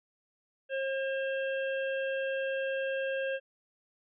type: harmonic tone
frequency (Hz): 537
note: C5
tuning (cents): +45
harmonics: 1 / 3 / 5 / 6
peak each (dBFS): -31 / -37 / -42 / -49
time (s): 0.69-3.4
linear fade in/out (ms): 50
effects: none